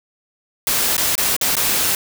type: noise with dropouts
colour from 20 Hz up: white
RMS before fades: -18 dBFS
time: 0.67-1.95 s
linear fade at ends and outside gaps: 1 ms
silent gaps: 0.967-0.979 / 1.154-1.179 / 1.365-1.412 / 1.554-1.567 s
effects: none